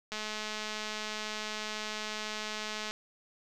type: click train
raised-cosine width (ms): 0.2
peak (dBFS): -20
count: 598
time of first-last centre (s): 0.12-2.91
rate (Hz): 214
effects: none